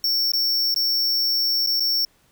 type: tone with dropouts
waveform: square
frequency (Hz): 5460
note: F8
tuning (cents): -40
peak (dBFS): -19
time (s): 0.04-2.05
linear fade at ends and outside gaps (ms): 2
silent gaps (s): 0.319-0.335 / 0.743-0.761 / 1.664-1.671 / 1.798-1.804
effects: pink hiss -60 dBFS RMS until 2.31 s